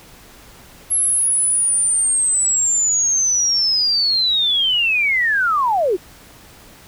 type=linear sweep; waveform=sine; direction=down; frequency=11175 to 326.1 Hz; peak=-14 dBFS; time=0.9-5.97 s; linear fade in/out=20 ms; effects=pink hiss -44 dBFS RMS until 6.87 s